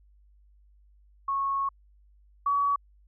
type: tone pair in turn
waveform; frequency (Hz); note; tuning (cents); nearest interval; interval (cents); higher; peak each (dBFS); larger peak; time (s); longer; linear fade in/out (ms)
sine; 1100 / 1132.9; C#6 / C#6; -14 / +37; minor second; 51; second; -25 / -22; second; 1.28-1.69 / 2.46-2.76; first; 5
effects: added 50 Hz sine -56 dBFS peak until 3.07 s